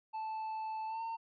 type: tone with pitch glide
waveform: triangle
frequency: 877 to 908.5 Hz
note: A5 to A#5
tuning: -6 to -45 cents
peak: -35 dBFS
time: 0.13-1.17 s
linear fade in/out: 20 ms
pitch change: +61 cents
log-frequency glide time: 0.87-1.02 s
effects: resampled to 11025 Hz